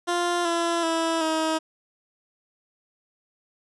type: tone with pitch steps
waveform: 15% pulse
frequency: 349.2 / 338.5 / 328.1 / 318 Hz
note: F4 / E4 / E4 / D#4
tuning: 0 / +46 / -8 / +38 cents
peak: -16 dBFS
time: 0.07-1.59 s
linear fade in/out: 20 ms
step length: 380 ms
effects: resampled to 24000 Hz